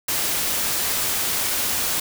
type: noise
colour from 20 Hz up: white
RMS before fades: -23 dBFS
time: 0.08-2 s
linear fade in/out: 5 ms
effects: none